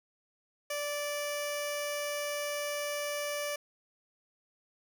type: tone with notch filter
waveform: 15% pulse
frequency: 584 Hz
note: D5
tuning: 10 cents flat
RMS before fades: -35 dBFS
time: 0.7-3.56 s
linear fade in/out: 5 ms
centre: 1400 Hz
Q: 1.2
effects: none